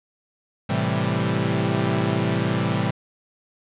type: chord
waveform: sawtooth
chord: A minor seventh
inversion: none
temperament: equal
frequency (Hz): 110 / 130.81 / 164.81 / 196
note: A2 / C3 / E3 / G3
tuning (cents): 0 / 0 / 0 / 0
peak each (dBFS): -22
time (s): 0.69-2.91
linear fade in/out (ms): 10
effects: resampled to 8000 Hz + 7-bit